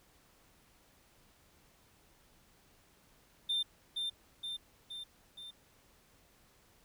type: tone with echo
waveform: triangle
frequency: 3592 Hz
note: A7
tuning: 35 cents sharp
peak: -28 dBFS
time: 3.49-3.63 s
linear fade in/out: 10 ms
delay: 470 ms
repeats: 4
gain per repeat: -4 dB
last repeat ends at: 5.51 s
effects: tanh soft clip ceiling -25 dBFS + pink hiss -66 dBFS RMS until 6.84 s